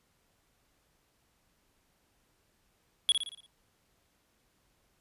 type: tone with echo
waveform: square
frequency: 3351 Hz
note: G#7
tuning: 15 cents sharp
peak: -21 dBFS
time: 3.09-3.12 s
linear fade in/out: 0 ms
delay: 57 ms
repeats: 6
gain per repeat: -6 dB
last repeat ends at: 3.462 s
effects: pink hiss -72 dBFS RMS until 5 s + resampled to 32000 Hz